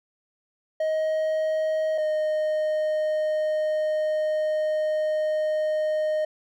triangle tone pair in turn, 628 / 617.2 Hz, D#5 / D#5, +16 / -14 cents, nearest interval unison, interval 30 cents, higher first, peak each -20 dBFS, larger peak neither, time 0.8-1.98 / 1.98-6.25 s, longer second, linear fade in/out 5 ms, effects none

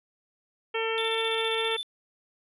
harmonic tone, 449.6 Hz, A4, 37 cents sharp, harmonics 1 / 2 / 3 / 4 / 5 / 6 / 7, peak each -29 / -35 / -36 / -38 / -36 / -35 / -37 dBFS, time 0.74-1.77 s, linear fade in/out 10 ms
triangle tone with tremolo, 3520 Hz, A7, in tune, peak -28 dBFS, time 0.98-1.83 s, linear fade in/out 0 ms, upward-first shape square, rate 15 Hz, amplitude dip 50%
effects resampled to 32000 Hz

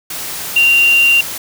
sine tone in noise, 2772 Hz, F7, 14 cents flat, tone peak -7 dBFS, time 0.56-1.21 s, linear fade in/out 5 ms, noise white, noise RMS -24 dBFS, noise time 0.1-1.38 s, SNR +14 dB, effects none

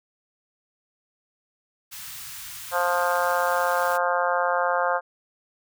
white band-stop noise, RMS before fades -38 dBFS, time 1.91-3.98 s, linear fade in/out 20 ms, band 160 to 1000 Hz, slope 24 dB/octave
harmonic tone, 176.2 Hz, F3, 16 cents sharp, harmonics 3 / 4 / 5 / 6 / 7 / 8 / 9, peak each -26 / -27 / -28 / -29 / -29 / -30 / -31 dBFS, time 2.71-5.01 s, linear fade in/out 50 ms
effects none

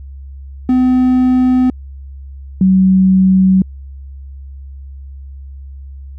triangle / sine tone pair in turn, 254.1 / 188.61 Hz, B3 / F#3, +49 / +33 cents, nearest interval perfect fourth, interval 516 cents, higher first, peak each -6 dBFS, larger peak neither, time 0.69-1.7 / 2.61-3.62 s, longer neither, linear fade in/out 2 ms, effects added 68 Hz sine -28 dBFS peak until 6.18 s

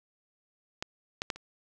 clicks, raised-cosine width 0.2 ms, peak -16 / -14 / -13 / -29 dBFS, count 4, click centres 0.825 / 1.219 / 1.302 / 1.36 s, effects none

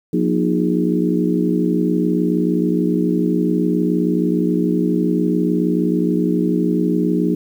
harmonic tone with a mistuned harmonic, 59.4 Hz, A#1, 33 cents sharp, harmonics 3 / 4 / 5 / 6 / 7, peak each -19 / -21 / -19 / -25 / -24 dBFS, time 0.13-7.35 s, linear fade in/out 5 ms, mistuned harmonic 5, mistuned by +71 cents, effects 8-bit

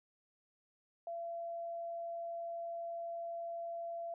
sine tone, 678 Hz, E5, 49 cents sharp, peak -39 dBFS, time 1.07-4.14 s, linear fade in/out 2 ms, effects none

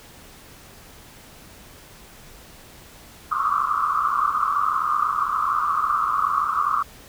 pink band-pass noise, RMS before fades -22 dBFS, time 3.31-6.83 s, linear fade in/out 10 ms, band 1100 to 1300 Hz, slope 96 dB/octave, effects pink hiss -46 dBFS RMS until 7.08 s

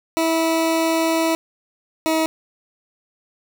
20% pulse tone pair in turn, 326 / 319.7 Hz, E4 / D#4, -19 / +47 cents, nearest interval unison, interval 34 cents, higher first, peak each -12 dBFS, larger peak neither, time 0.17-1.35 / 2.06-2.26 s, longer first, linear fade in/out 0 ms, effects none

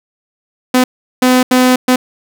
sawtooth tone bursts at uneven times, 253.4 Hz, B3, 45 cents sharp, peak -3 dBFS, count 4, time 0.74-0.84 / 1.22-1.43 / 1.51-1.76 / 1.88-1.96 s, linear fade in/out 5 ms, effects none

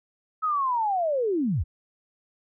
sine linear sweep, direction down, 1296 to 55 Hz, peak -22 dBFS, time 0.42-1.64 s, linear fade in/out 20 ms, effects none

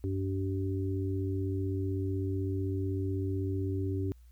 harmonic tone, 95.9 Hz, G2, 37 cents flat, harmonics 1 / 3 / 4, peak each -31 / -36 / -37 dBFS, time 0.04-4.12 s, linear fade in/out 0 ms, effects added 60 Hz sine -52 dBFS peak until 4.31 s + white hiss -72 dBFS RMS until 4.31 s

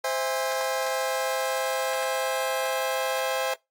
sawtooth chord, C augmented, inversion none, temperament just, 523.3 / 654.1 / 817.6 Hz, C5 / E5 / G#5, 0 / -14 / -27 cents, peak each -24 / -27 / -27 dBFS, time 0.04-3.54 s, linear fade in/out 5 ms, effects noise-tail reverb RT60 0.2 s tail -23 dB re dry + AAC 64 kbps

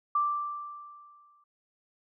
sine tone with exponential decay, 1174.7 Hz, D6, in tune, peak -22 dBFS, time 0.15-1.44 s, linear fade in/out 5 ms, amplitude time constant 280 ms, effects none

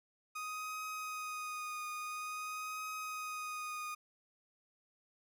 30% pulse tone with vibrato, 1246 Hz, D#6, 2 cents sharp, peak -37 dBFS, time 0.35-3.95 s, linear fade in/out 10 ms, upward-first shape triangle, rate 0.49 Hz, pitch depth 23 cents each way, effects none

